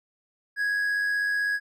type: tone with amplitude modulation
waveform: triangle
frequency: 1661.2 Hz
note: G#6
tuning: in tune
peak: -20 dBFS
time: 0.56-1.6 s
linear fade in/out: 50 ms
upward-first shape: sine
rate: 95.9 Hz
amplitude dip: 35%
effects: none

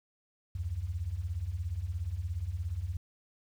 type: beating tone pair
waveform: sine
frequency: 74.2 / 91.2 Hz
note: D2 / F#2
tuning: +18 / -24 cents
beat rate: 17 Hz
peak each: -37 / -34 dBFS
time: 0.55-2.97 s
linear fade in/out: 5 ms
effects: 10-bit

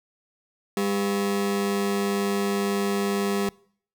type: ring-modulated tone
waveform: 40% pulse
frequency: 300 Hz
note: D4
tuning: 37 cents sharp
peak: -19 dBFS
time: 0.77-3.49 s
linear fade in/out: 0 ms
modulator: 99 Hz
effects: noise-tail reverb RT60 0.6 s tail -25 dB re dry

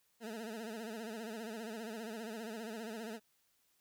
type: tone with vibrato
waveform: 20% pulse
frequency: 222.6 Hz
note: A3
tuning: 20 cents sharp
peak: -37 dBFS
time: 0.2-3.2 s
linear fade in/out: 50 ms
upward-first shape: sine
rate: 15 Hz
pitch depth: 97 cents each way
effects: white hiss -75 dBFS RMS until 3.8 s

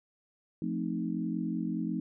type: chord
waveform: sine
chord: F dominant seventh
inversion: none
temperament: equal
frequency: 174.61 / 220 / 261.6 / 311.1 Hz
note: F3 / A3 / C4 / Eb4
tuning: 0 / 0 / 0 / 0 cents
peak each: -35 / -35 / -37 / -36 dBFS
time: 0.62-2 s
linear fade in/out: 2 ms
effects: none

